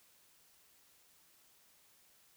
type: silence
effects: white hiss -67 dBFS RMS until 2.36 s